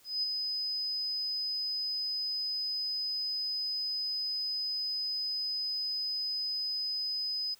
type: tone with ADSR envelope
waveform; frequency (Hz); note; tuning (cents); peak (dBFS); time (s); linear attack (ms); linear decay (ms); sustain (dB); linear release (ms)
sine; 5020; D#8; +15; -27; 0.04-7.55; 190; 13; -4; 17
effects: white hiss -62 dBFS RMS until 7.59 s